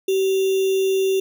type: tone with sample-and-hold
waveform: sine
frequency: 383.5 Hz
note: G4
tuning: 38 cents flat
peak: -16 dBFS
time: 0.08-1.2 s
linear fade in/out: 5 ms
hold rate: 3150 Hz
effects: none